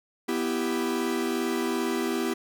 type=chord; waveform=45% pulse; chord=E minor; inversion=second; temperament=equal; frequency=246.9 / 329.6 / 392 Hz; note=B3 / E4 / G4; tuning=0 / 0 / 0 cents; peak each=-30 dBFS; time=0.28-2.34 s; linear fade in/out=10 ms; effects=none